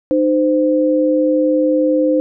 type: tone pair together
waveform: sine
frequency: 305.5 / 516.5 Hz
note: D#4 / C5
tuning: -32 / -22 cents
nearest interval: major sixth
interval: 910 cents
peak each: -14 dBFS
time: 0.11-2.2 s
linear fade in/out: 0 ms
effects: none

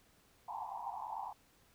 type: band-pass noise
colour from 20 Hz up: white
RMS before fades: -43 dBFS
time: 0.48-1.33 s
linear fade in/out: 5 ms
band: 740 to 1000 Hz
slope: 96 dB/octave
effects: pink hiss -68 dBFS RMS until 1.74 s

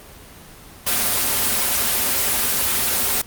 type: noise with comb filter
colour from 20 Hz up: white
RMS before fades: -19 dBFS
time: 0.86-3.22 s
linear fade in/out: 10 ms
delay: 6.2 ms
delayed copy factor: -0.95
effects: pink hiss -42 dBFS RMS until 3.26 s + Opus 24 kbps

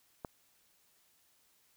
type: click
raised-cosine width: 1 ms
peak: -25 dBFS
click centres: 0.248 s
effects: white hiss -70 dBFS RMS until 1.76 s

